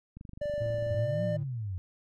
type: click train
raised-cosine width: 5 ms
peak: -32 dBFS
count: 21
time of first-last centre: 0.17-0.99 s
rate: 24.4 Hz
type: tone with pitch glide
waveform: triangle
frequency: 587.3 to 597.9 Hz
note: D5 to D5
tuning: 0 to +31 cents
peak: -28 dBFS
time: 0.41-1.37 s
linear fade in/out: 10 ms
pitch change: +31 cents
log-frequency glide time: 0.85-1.18 s
type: tone with tremolo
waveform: triangle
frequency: 111.9 Hz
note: A2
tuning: 30 cents sharp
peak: -30 dBFS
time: 0.6-1.44 s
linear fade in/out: 10 ms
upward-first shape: sine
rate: 3.4 Hz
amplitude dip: 25%
type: exponential two-way sweep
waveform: sine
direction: up then down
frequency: 87.4 to 185 to 87.4 Hz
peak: -32 dBFS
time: 0.9-1.78 s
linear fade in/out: 0 ms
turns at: 1.24 s
effects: none